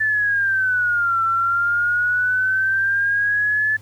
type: exponential two-way sweep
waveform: sine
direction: down then up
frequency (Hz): 1760 to 1340 to 1738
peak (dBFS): -16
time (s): 0-3.77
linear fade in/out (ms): 10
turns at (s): 1.23
effects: added 102 Hz sine -42 dBFS peak until 3.81 s + pink hiss -52 dBFS RMS until 3.81 s